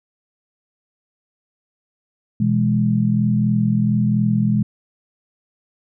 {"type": "chord", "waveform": "sine", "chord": "E major", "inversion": "second", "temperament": "equal", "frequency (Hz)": [123.47, 164.81, 207.7], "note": ["B2", "E3", "G#3"], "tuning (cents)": [0, 0, 0], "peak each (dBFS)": [-19, -22, -17], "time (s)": [2.4, 4.63], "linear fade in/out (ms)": 5, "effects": []}